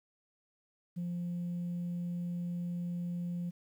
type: tone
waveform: sine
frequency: 174.61 Hz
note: F3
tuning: in tune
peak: -32 dBFS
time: 0.96-3.51 s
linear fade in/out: 20 ms
effects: tanh soft clip ceiling -32 dBFS + 11-bit